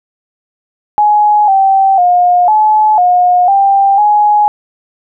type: tone with pitch steps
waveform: sine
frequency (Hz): 838 / 776 / 713 / 857 / 718 / 790 / 836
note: G#5 / G5 / F5 / A5 / F5 / G5 / G#5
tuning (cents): +15 / -18 / +36 / -46 / +48 / +13 / +11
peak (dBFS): -5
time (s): 0.98-4.48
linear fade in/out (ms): 0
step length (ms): 500
effects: none